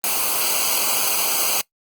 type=noise with comb filter; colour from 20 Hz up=white; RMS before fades=-20 dBFS; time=0.04-1.61 s; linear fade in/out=0 ms; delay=0.55 ms; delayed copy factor=-0.9; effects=noise-tail reverb RT60 0.1 s tail -21 dB re dry + Opus 24 kbps